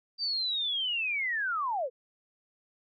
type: linear sweep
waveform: sine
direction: down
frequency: 4699 to 460.6 Hz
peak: -28 dBFS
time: 0.18-1.9 s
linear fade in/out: 50 ms
effects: none